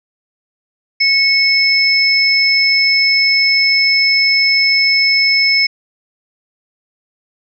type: tone pair together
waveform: sine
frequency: 2200 / 5233 Hz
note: C#7 / E8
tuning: -14 / -14 cents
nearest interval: octave + minor third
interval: 1500 cents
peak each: -12 dBFS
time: 1-5.67 s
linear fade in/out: 10 ms
effects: none